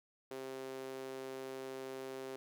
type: tone with high-pass filter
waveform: sawtooth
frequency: 132.3 Hz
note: C3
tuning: 20 cents sharp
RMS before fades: -45 dBFS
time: 0.31-2.36 s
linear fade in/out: 0 ms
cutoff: 390 Hz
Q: 2.8
effects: none